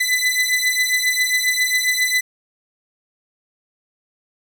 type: beating tone pair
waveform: sawtooth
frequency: 2000 / 2007.4 Hz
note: B6 / B6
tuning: +21 / +28 cents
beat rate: 7.4 Hz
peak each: -16 dBFS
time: 0-2.21 s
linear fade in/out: 10 ms
effects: none